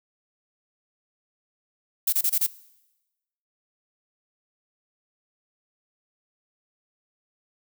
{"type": "noise bursts", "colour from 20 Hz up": "violet", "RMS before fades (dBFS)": -22, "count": 5, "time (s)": [2.07, 2.466], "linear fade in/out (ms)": 5, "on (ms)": 56, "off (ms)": 29, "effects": ["noise-tail reverb RT60 1.0 s tail -20 dB re dry"]}